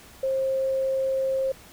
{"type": "tone", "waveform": "sine", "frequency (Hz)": 532, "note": "C5", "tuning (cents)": 29, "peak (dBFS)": -22, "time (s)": [0.23, 1.52], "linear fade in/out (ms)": 5, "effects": ["pink hiss -49 dBFS RMS until 1.72 s"]}